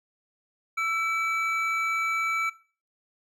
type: tone pair together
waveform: triangle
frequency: 1330.3 / 2298 Hz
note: E6 / D7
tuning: +15 / -38 cents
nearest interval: major sixth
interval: 947 cents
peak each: -26 dBFS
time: 0.77-2.5 s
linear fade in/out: 10 ms
effects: noise-tail reverb RT60 0.4 s tail -18 dB re dry